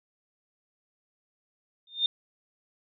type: tone with exponential growth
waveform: sine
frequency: 3630 Hz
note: A#7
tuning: 47 cents flat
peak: -18 dBFS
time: 1.87-2.06 s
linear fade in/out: 2 ms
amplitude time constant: 40 ms
effects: none